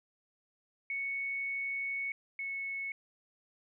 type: tone pair in turn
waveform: sine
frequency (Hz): 2217 / 2202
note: C#7 / C#7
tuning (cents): 0 / -12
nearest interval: unison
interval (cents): 12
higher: first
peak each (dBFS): -33 / -35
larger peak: first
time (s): 0.9-2.12 / 2.39-2.92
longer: first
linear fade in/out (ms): 2
effects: none

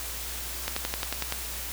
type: slowing click train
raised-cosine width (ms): 0.2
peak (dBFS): -11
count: 8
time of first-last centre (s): 0.68-1.324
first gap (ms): 84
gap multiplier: 1.03
effects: added 60 Hz sine -40 dBFS peak until 1.72 s + white hiss -36 dBFS RMS until 1.72 s

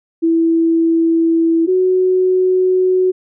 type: tone pair in turn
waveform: sine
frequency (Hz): 329.6 / 370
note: E4 / F#4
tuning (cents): 0 / 0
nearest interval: major second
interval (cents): 200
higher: second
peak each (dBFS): -10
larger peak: neither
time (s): 0.22-1.67 / 1.67-3.12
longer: neither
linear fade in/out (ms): 20
effects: none

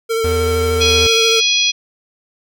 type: tone with vibrato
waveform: square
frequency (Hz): 452.3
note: A4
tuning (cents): +48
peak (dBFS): -16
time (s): 0.09-1.41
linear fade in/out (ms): 20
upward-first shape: sine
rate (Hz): 13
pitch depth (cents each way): 20
type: tone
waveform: square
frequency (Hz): 82.41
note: E2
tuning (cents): 0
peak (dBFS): -19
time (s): 0.24-1.07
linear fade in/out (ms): 5
type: harmonic tone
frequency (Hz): 830.6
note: G#5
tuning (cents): 0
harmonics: 3 / 4 / 5 / 6 / 7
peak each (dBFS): -18 / -15 / -20 / -23 / -21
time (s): 0.8-1.72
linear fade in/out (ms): 20
effects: none

